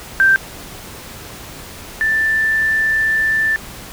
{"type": "tone pair in turn", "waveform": "sine", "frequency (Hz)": [1568, 1768.7], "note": ["G6", "A6"], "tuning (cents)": [0, 9], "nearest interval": "major second", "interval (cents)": 209, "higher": "second", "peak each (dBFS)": [-8, -13], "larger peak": "first", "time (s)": [[0.2, 0.36], [2.01, 3.56]], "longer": "second", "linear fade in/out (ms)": 0, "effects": ["pink hiss -34 dBFS RMS until 3.92 s"]}